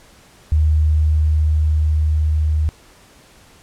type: tone with level ramp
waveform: sine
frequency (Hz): 77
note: D#2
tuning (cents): -17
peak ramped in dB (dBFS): -11 to -14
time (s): 0.52-2.69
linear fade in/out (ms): 0
effects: pink hiss -48 dBFS RMS until 3.62 s + low-pass 11000 Hz 12 dB/octave